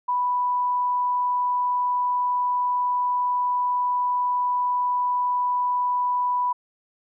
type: tone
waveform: sine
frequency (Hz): 987.8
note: B5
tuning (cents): 0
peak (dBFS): -20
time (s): 0.08-6.53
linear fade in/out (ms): 10
effects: none